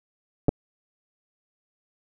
clicks, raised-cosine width 2 ms, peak -7 dBFS, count 2, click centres 0.484 / 0.491 s, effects none

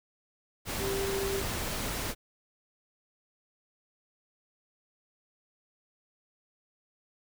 sine tone in noise, 392 Hz, G4, in tune, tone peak -31 dBFS, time 0.79-1.44 s, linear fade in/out 50 ms, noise pink, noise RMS -34 dBFS, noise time 0.65-2.15 s, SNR 0 dB, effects none

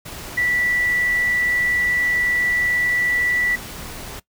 sine tone in noise, 1961 Hz, B6, 13 cents flat, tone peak -17 dBFS, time 0.37-3.56 s, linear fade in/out 10 ms, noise pink, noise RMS -34 dBFS, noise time 0.05-4.2 s, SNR +14 dB, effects noise-tail reverb RT60 0.1 s tail -19 dB re dry

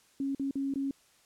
sine tone with dropouts, 274.4 Hz, C#4, 17 cents flat, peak -29 dBFS, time 0.2-0.91 s, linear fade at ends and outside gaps 2 ms, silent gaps 0.349-0.396 / 0.51-0.555 / 0.739-0.757 s, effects white hiss -64 dBFS RMS until 1.25 s + low-pass 10000 Hz 12 dB/octave

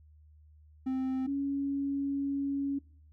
triangle / sine tone pair in turn, 261.6 / 278.5 Hz, C4 / C#4, 0 / +8 cents, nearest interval minor second, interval 108 cents, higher second, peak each -27 / -29 dBFS, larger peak first, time 0.86-1.27 / 1.27-2.79 s, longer second, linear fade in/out 10 ms, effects noise-tail reverb RT60 0.5 s tail -22 dB re dry + added 76 Hz sine -55 dBFS peak until 3.12 s

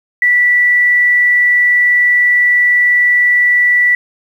sine tone, 1961 Hz, B6, 13 cents flat, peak -7 dBFS, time 0.22-3.95 s, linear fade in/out 2 ms, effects 7-bit

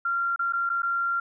sine tone with dropouts, 1381 Hz, F6, 20 cents flat, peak -23 dBFS, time 0.05-1.2 s, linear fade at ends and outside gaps 5 ms, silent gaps 0.361-0.392 / 0.525-0.533 / 0.693-0.699 / 0.821-0.83 s, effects none

